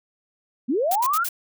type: linear sweep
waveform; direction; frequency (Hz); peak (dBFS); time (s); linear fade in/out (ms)
sine; up; 214.3 to 1456; -19; 0.68-1.25; 20
type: noise bursts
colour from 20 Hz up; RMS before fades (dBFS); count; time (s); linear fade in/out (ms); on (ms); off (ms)
blue; -27; 4; 0.91-1.289; 5; 46; 65
effects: none